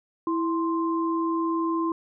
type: tone pair together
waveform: sine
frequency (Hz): 329.6 / 1046.5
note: E4 / C6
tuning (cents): 0 / 0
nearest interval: octave + minor sixth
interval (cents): 2000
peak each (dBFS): -24 / -28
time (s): 0.27-1.92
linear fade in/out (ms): 2
effects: none